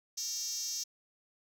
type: tone with high-pass filter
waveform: 5% pulse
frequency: 462.6 Hz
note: A#4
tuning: 13 cents flat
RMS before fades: -37 dBFS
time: 0.17-0.84 s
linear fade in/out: 10 ms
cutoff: 5900 Hz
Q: 5.8
effects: none